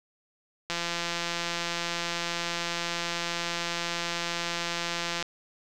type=click train; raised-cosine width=0.2 ms; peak=-13 dBFS; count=775; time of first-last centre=0.7-5.226 s; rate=171 Hz; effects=none